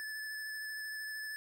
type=tone with vibrato; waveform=square; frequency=1736 Hz; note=A6; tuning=24 cents flat; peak=-40 dBFS; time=0-1.36 s; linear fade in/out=0 ms; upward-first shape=triangle; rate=13 Hz; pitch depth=16 cents each way; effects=none